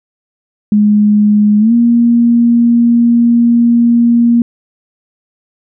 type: tone with pitch glide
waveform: sine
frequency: 208.9 to 235.8 Hz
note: G#3 to A#3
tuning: +10 to +20 cents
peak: -5 dBFS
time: 0.72-4.42 s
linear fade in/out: 2 ms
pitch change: +210 cents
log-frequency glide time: 1.59-1.73 s
effects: none